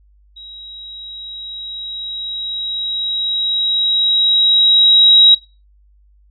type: tone with level ramp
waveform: sine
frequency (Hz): 3836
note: A#7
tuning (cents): +49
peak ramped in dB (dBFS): -33 to -4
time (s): 0.36-5.35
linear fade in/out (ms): 10
effects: noise-tail reverb RT60 0.3 s tail -22 dB re dry + added 50 Hz sine -48 dBFS peak until 6.3 s